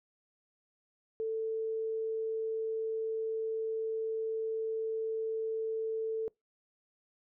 sine tone, 444 Hz, A4, 16 cents sharp, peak -31 dBFS, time 1.2-6.28 s, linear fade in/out 0 ms, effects noise-tail reverb RT60 0.2 s tail -26 dB re dry

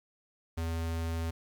square tone, 82.41 Hz, E2, in tune, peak -32 dBFS, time 0.57-1.31 s, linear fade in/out 10 ms, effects 10-bit

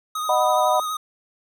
square tone with vibrato, 1248 Hz, D#6, 5 cents sharp, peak -25 dBFS, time 0.15-0.97 s, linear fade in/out 5 ms, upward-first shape sine, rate 12 Hz, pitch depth 29 cents each way
sine chord, B major, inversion first, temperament just, 617.4 / 740.8 / 987.8 Hz, D#5 / F#5 / B5, -14 / +2 / 0 cents, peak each -21 dBFS, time 0.29-0.8 s, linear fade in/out 2 ms
effects none

